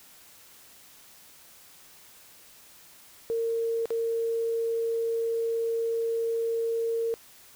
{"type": "tone with dropouts", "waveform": "sine", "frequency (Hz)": 458.3, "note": "A#4", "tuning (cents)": -29, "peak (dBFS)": -25, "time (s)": [3.3, 7.14], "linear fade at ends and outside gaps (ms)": 0, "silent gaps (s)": [3.856, 3.905], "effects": ["white hiss -53 dBFS RMS until 7.55 s"]}